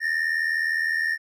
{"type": "ring-modulated tone", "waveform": "triangle", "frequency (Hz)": 1813, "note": "A#6", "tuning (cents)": -49, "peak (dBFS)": -17, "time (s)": [0, 1.18], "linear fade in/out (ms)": 50, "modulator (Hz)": 39.9, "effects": []}